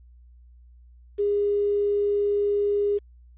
sine tone with quantisation, 408.5 Hz, G#4, 29 cents flat, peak -20 dBFS, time 1.18-2.99 s, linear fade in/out 20 ms, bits 8, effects added 60 Hz sine -48 dBFS peak until 3.37 s + resampled to 8000 Hz

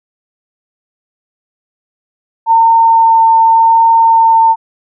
sine tone with vibrato, 907 Hz, A#5, 48 cents flat, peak -4 dBFS, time 2.46-4.56 s, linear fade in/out 50 ms, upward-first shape triangle, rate 0.87 Hz, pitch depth 10 cents each way, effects none

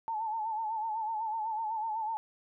sine tone with vibrato, 880 Hz, A5, in tune, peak -31 dBFS, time 0.08-2.17 s, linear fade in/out 0 ms, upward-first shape sine, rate 8 Hz, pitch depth 69 cents each way, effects none

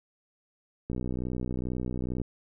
click train, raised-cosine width 3 ms, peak -20 dBFS, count 83, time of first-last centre 0.9-2.216 s, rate 62.3 Hz, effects none

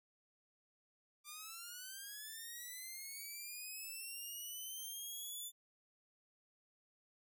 5% pulse linear sweep, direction up, 1174.7 to 3520 Hz, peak -37 dBFS, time 1.24-5.52 s, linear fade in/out 50 ms, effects none

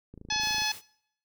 click train, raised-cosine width 3 ms, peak -32 dBFS, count 14, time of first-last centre 0.14-0.62 s, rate 27.1 Hz
harmonic tone, 855 Hz, A5, 50 cents flat, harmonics 1 / 2 / 3 / 4 / 5 / 6 / 7, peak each -34 / -34 / -34 / -34 / -34 / -34 / -34 dBFS, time 0.3-0.72 s, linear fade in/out 5 ms
white noise, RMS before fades -45 dBFS, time 0.39-0.82 s, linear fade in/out 50 ms
effects noise-tail reverb RT60 0.7 s tail -23 dB re dry

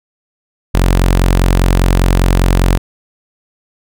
sawtooth tone, 45 Hz, F#1, 47 cents flat, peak -4 dBFS, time 0.74-2.78 s, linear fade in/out 10 ms, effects none

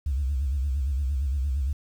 sine tone with vibrato, 68.4 Hz, C#2, 23 cents flat, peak -22 dBFS, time 0.06-1.73 s, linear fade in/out 5 ms, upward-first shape sine, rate 8.7 Hz, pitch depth 140 cents each way, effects tanh soft clip ceiling -19 dBFS + 9-bit

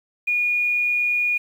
sine tone with quantisation, 2443 Hz, D#7, 32 cents flat, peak -18 dBFS, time 0.27-1.38 s, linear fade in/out 10 ms, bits 8, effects none

